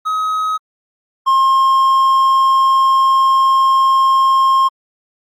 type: tone pair in turn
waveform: triangle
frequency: 1269 / 1067.1 Hz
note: D#6 / C6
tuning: +34 / +34 cents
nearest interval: minor third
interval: 300 cents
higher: first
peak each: -13 / -7 dBFS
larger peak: second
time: 0.05-0.58 / 1.26-4.69 s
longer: second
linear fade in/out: 20 ms
effects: Opus 48 kbps